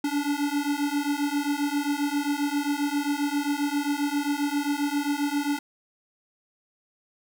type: beating tone pair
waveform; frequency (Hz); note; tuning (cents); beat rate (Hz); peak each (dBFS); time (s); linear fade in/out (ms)
square; 284.9 / 292.4; C#4 / D4; +48 / -7; 7.5; -28; 0.04-5.59; 5
effects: none